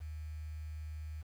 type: tone with quantisation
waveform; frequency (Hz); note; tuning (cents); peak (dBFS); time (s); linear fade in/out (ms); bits
sine; 77.2; D#2; -13; -40; 0-1.23; 20; 10
effects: none